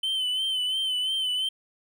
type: tone with vibrato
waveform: triangle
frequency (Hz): 3056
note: G7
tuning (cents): -45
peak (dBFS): -23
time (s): 0.03-1.49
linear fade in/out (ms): 5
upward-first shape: sine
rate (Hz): 2.9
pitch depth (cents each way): 48
effects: none